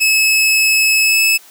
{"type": "tone with pitch glide", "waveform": "sawtooth", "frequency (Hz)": [2589, 2606], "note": ["E7", "E7"], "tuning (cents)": [-32, -20], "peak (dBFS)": -7, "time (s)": [0, 1.38], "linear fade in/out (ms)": 20, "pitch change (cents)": 12, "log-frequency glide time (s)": [1.02, 1.19], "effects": ["white hiss -43 dBFS RMS until 1.5 s", "high-pass 300 Hz 12 dB/octave"]}